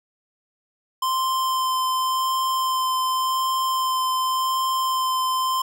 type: tone with vibrato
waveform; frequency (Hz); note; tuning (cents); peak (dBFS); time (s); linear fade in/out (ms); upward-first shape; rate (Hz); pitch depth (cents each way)
square; 1040; C6; -11; -21; 1.02-5.62; 5; sine; 0.89; 10
effects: none